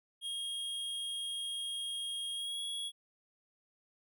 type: tone with pitch glide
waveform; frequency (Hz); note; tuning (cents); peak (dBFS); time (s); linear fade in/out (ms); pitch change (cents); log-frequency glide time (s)
square; 3257 to 3335; G#7 to G#7; -34 to +7; -37; 0.21-2.92; 50; +41; 2.34-2.62
effects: none